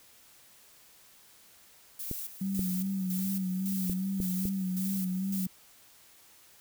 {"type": "noise with tremolo", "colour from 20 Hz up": "violet", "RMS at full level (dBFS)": -38, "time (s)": [1.99, 5.46], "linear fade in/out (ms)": 5, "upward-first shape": "square", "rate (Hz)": 1.8, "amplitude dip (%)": 70}
{"type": "clicks", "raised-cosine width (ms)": 3, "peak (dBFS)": -22, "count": 5, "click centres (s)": [2.113, 2.593, 3.897, 4.202, 4.454]}
{"type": "tone with vibrato", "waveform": "sine", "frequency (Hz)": 189, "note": "F#3", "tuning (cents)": 37, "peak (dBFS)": -29, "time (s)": [2.41, 5.47], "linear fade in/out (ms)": 5, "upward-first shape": "sine", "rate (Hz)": 2.5, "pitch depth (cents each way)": 52}
{"effects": ["white hiss -58 dBFS RMS until 6.6 s"]}